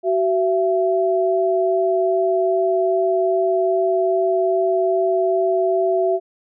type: tone pair together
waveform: sine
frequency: 377.3 / 670.6 Hz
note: F#4 / E5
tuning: +34 / +30 cents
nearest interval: minor seventh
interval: 996 cents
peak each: -18 dBFS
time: 0.03-6.2 s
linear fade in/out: 50 ms
effects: none